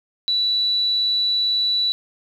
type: tone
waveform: sine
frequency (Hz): 3949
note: B7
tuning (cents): -1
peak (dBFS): -17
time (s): 0.28-1.92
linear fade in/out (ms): 0
effects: 8-bit